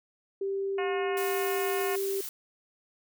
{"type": "tone", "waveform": "sine", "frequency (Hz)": 392, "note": "G4", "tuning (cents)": 0, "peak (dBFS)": -28, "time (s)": [0.41, 2.21], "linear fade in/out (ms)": 5}
{"type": "harmonic tone", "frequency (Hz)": 360, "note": "F#4", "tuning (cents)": -47, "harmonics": [2, 3, 4, 5, 6, 7, 8], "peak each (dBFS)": [-35, -38, -42, -40, -42, -43, -45], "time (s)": [0.78, 1.96], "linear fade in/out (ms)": 5}
{"type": "noise", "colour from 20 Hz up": "blue", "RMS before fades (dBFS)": -38, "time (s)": [1.17, 2.29], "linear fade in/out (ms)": 2}
{"effects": []}